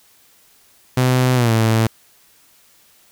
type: tone with pitch glide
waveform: sawtooth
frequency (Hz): 127.3 to 112.11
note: C3 to A2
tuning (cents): -47 to +33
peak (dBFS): -9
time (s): 0.97-1.87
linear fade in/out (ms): 5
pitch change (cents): -220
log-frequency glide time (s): 1.35-1.52
effects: white hiss -53 dBFS RMS until 3.11 s